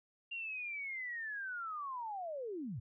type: linear sweep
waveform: sine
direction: down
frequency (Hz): 2794 to 94.2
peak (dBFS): -39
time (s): 0.31-2.8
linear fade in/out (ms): 10
effects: none